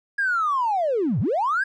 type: linear two-way sweep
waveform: triangle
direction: down then up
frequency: 1659 to 91.1 to 1659 Hz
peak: -16 dBFS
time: 0.18-1.64 s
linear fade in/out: 10 ms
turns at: 1.2 s
effects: tanh soft clip ceiling -17 dBFS + resampled to 22050 Hz